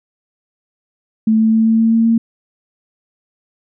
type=tone with pitch steps; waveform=sine; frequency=220 / 221.4 / 222.8 / 224.2 / 225.7 / 227.1 / 228.5 Hz; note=A3 / A3 / A3 / A3 / A3 / A#3 / A#3; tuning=0 / +11 / +22 / +33 / +44 / -45 / -34 cents; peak=-9 dBFS; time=1.27-2.18 s; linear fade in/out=5 ms; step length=130 ms; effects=none